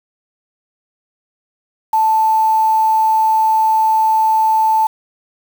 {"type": "tone with quantisation", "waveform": "sine", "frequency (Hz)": 880, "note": "A5", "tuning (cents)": 0, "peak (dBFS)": -10, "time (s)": [1.93, 4.87], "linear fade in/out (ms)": 5, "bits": 5, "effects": []}